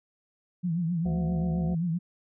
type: tone with vibrato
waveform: sine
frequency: 170 Hz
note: F3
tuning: 46 cents flat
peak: -25 dBFS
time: 0.63-1.99 s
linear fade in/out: 20 ms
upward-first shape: triangle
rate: 7.6 Hz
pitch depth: 120 cents each way
type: harmonic tone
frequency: 73.42 Hz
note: D2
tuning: in tune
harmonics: 1 / 3 / 5 / 7 / 9 / 10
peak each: -35 / -40 / -42 / -43 / -45 / -45 dBFS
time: 1.05-1.75 s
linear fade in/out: 10 ms
effects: none